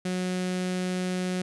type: tone with notch filter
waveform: sawtooth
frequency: 182.8 Hz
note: F#3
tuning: 21 cents flat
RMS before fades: -29 dBFS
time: 0.05-1.42 s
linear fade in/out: 5 ms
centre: 990 Hz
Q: 1.5
effects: resampled to 24000 Hz